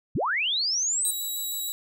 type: linear sweep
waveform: sine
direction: up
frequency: 58.27 to 8880 Hz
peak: -23 dBFS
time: 0.15-1.11 s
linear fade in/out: 5 ms
type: tone with vibrato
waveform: 5% pulse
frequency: 3890 Hz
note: B7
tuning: 27 cents flat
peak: -22 dBFS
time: 1.05-1.72 s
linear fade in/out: 0 ms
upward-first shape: square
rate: 6.4 Hz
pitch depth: 9 cents each way
effects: none